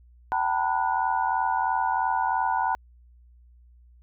sine tone cluster, 769 / 897 / 980 / 1464 Hz, G5 / A5 / B5 / F#6, -33 / +33 / -14 / -19 cents, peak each -28 / -26 / -27 / -32 dBFS, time 0.32-2.75 s, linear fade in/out 0 ms, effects added 60 Hz sine -51 dBFS peak until 4.02 s

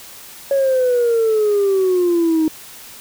sine exponential sweep, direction down, 557 to 311.1 Hz, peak -11 dBFS, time 0.51-2.48 s, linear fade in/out 2 ms, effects tanh soft clip ceiling -10 dBFS + white hiss -38 dBFS RMS until 3 s

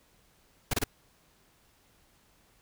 pink noise bursts, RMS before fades -28 dBFS, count 3, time 0.71-0.84 s, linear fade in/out 5 ms, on 26 ms, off 26 ms, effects pink hiss -65 dBFS RMS until 2.61 s

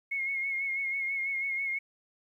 sine tone with vibrato, 2170 Hz, C#7, 37 cents flat, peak -29 dBFS, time 0.11-1.79 s, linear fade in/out 10 ms, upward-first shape sine, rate 6.1 Hz, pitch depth 38 cents each way, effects 11-bit

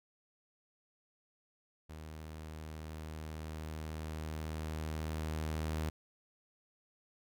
sawtooth tone with level ramp, 78.2 Hz, D#2, 9 cents sharp, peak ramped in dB -42 to -30 dBFS, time 1.89-5.9 s, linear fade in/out 10 ms, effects none

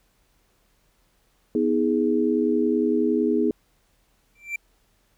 sine chord, G# minor, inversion first, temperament equal with one note detuned, 246.9 / 317.7 / 415.3 Hz, B3 / D#4 / G#4, 0 / +36 / 0 cents, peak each -23 dBFS, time 1.55-3.51 s, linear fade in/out 2 ms
triangle tone with exponential growth, 2349 Hz, D7, in tune, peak -21 dBFS, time 4.35-4.56 s, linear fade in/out 5 ms, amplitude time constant 45 ms
effects added 41 Hz sine -66 dBFS peak until 5.17 s + pink hiss -66 dBFS RMS until 5.17 s

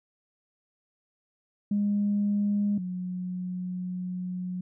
sine tone pair in turn, 204.6 / 181.66 Hz, G#3 / F#3, -26 / -32 cents, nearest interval major second, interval 206 cents, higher first, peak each -22 / -30 dBFS, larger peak first, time 1.71-2.78 / 2.78-4.61 s, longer second, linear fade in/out 5 ms, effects tanh soft clip ceiling -18 dBFS

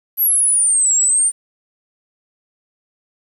sine linear two-way sweep, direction down then up, 11850 to 7480 to 9040 Hz, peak -10 dBFS, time 0.17-1.32 s, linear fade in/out 50 ms, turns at 0.95 s, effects tanh soft clip ceiling -9 dBFS + 8-bit

